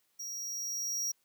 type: tone with level ramp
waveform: square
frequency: 5680 Hz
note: F8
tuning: 28 cents sharp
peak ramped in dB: -39 to -31 dBFS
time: 0.19-1.12 s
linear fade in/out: 10 ms
effects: white hiss -74 dBFS RMS until 1.24 s + high-pass 100 Hz 12 dB/octave